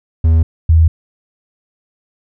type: tone pair in turn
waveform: triangle / sine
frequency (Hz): 81 / 81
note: E2 / E2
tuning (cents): -30 / -30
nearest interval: unison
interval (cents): 0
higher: neither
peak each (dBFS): -5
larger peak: neither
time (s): 0.24-0.43 / 0.69-0.88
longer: neither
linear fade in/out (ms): 5
effects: none